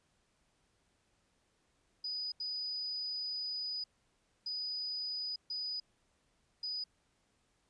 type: tone bursts at uneven times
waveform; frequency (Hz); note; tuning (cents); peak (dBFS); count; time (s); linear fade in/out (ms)
sine; 4965; D#8; -5; -36; 5; 2.04-2.32 / 2.4-3.84 / 4.46-5.36 / 5.5-5.8 / 6.63-6.84; 5
effects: pink hiss -75 dBFS RMS until 7.69 s + resampled to 22050 Hz